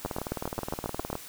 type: two click trains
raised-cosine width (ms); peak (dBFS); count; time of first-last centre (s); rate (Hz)
1; -16 / -18; 9 / 22; 0.05-1.13 / 0.06-1.154; 7.41 / 19.2
effects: white hiss -45 dBFS RMS until 1.28 s